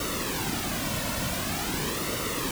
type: noise with flanger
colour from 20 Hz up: pink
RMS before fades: -30 dBFS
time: 0-2.51 s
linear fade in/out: 2 ms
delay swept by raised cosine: 1.2 to 2.5 ms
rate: 0.46 Hz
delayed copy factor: -0.65
effects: none